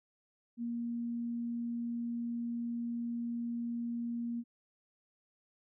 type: tone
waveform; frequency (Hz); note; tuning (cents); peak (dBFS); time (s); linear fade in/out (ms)
sine; 235.7; A#3; +19; -34; 0.57-4.44; 50
effects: none